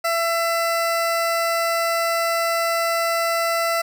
20% pulse tone, 670 Hz, E5, 28 cents sharp, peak -14 dBFS, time 0.04-3.82 s, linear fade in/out 10 ms, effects none

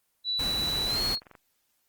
sine tone with pitch glide, 3951 to 4309 Hz, B7 to C#8, 0 to -50 cents, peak -26 dBFS, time 0.24-1.2 s, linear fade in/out 50 ms, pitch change +150 cents, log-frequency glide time 0.86-1.02 s
pink noise, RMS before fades -34 dBFS, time 0.39-1.15 s, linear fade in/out 5 ms
clicks, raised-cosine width 0.5 ms, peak -33 dBFS, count 10, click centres 0.492 / 0.818 / 0.914 / 1.063 / 1.119 / 1.173 / 1.219 / 1.268 / 1.313 / 1.352 s
effects white hiss -73 dBFS RMS until 1.88 s + Opus 24 kbps

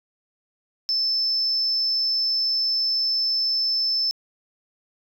sine tone, 5274 Hz, E8, in tune, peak -19 dBFS, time 0.89-4.11 s, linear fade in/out 0 ms, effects tanh soft clip ceiling -15 dBFS + 10-bit

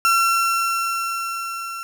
35% pulse tone with level ramp, 1356 Hz, E6, 49 cents sharp, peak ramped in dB -12 to -27 dBFS, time 0.05-1.83 s, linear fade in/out 0 ms, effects none

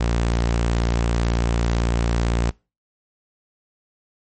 sawtooth tone, 58 Hz, A#1, 8 cents flat, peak -14 dBFS, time 0-2.51 s, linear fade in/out 10 ms, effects noise-tail reverb RT60 0.3 s tail -26 dB re dry + MP3 32 kbps

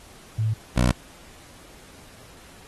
sine / 15% pulse tone pair in turn, 109.7 / 61.44 Hz, A2 / B1, -5 / -8 cents, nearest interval minor seventh, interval 1003 cents, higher first, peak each -20 / -11 dBFS, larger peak second, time 0.38-0.54 / 0.76-0.92 s, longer neither, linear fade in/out 10 ms, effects pink hiss -49 dBFS RMS until 2.67 s + AAC 32 kbps

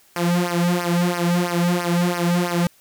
sawtooth tone with flanger, 174.61 Hz, F3, in tune, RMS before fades -20 dBFS, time 0.16-2.67 s, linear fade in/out 2 ms, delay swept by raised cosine 0.26 to 2.86 ms, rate 3 Hz, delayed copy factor -1, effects white hiss -55 dBFS RMS until 2.8 s

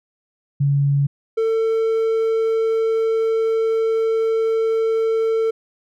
sine / triangle tone pair in turn, 141.1 / 448 Hz, C#3 / A4, +31 / +31 cents, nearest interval octave + minor sixth, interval 2000 cents, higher second, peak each -14 dBFS, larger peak neither, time 0.6-1.07 / 1.37-5.51 s, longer second, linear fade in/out 10 ms, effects none

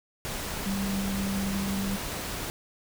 sine tone in noise, 196 Hz, G3, in tune, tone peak -28 dBFS, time 0.66-1.96 s, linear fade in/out 0 ms, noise pink, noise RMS -34 dBFS, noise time 0.25-2.5 s, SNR +3 dB, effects none

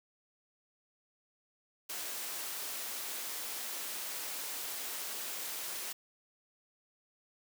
white high-pass noise, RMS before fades -40 dBFS, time 1.89-5.93 s, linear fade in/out 10 ms, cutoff 300 Hz, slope 12 dB/octave, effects none

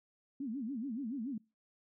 sine tone with vibrato, 248.8 Hz, B3, 13 cents sharp, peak -36 dBFS, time 0.4-1.38 s, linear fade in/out 5 ms, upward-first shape sine, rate 7 Hz, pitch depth 260 cents each way, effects noise-tail reverb RT60 0.3 s tail -26 dB re dry

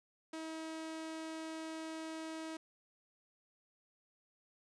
sawtooth tone, 320 Hz, D#4, 49 cents sharp, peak -38 dBFS, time 0.33-2.57 s, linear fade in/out 5 ms, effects resampled to 22050 Hz + 12-bit

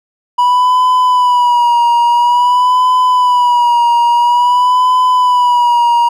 triangle tone with vibrato, 977 Hz, B5, 19 cents flat, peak -5 dBFS, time 0.38-6.09 s, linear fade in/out 10 ms, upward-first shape sine, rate 0.49 Hz, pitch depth 53 cents each way, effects none

